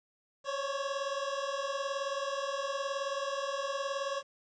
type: beating tone pair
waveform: 25% pulse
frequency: 544 / 563 Hz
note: C#5 / C#5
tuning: -33 / +27 cents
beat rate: 19 Hz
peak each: -32 / -32 dBFS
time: 0.44-4.23 s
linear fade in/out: 50 ms
effects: resampled to 16000 Hz + 10-bit